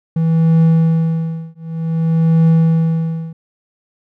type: tone with tremolo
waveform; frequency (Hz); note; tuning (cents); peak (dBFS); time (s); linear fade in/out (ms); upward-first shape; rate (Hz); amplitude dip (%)
triangle; 163.1; E3; -18; -5; 0.16-3.33; 5; triangle; 0.54; 100
effects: none